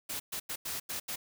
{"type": "noise bursts at uneven times", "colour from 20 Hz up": "white", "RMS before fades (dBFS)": -37, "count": 6, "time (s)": [[0.09, 0.2], [0.32, 0.4], [0.49, 0.56], [0.65, 0.8], [0.89, 1], [1.08, 1.16]], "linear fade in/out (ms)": 10, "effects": []}